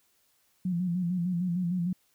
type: tone with vibrato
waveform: sine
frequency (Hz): 177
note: F3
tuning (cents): +23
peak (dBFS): -26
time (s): 0.65-1.93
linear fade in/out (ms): 5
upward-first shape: square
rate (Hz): 6.6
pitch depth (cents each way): 59
effects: white hiss -69 dBFS RMS until 2.14 s